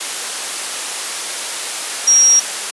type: tone in noise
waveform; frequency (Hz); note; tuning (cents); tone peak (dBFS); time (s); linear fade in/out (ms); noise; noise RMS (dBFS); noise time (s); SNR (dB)
sine; 5650; F8; +19; -7; 2.07-2.4; 10; white; -22; 0-2.71; +12
effects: high-pass 400 Hz 12 dB/octave + resampled to 24000 Hz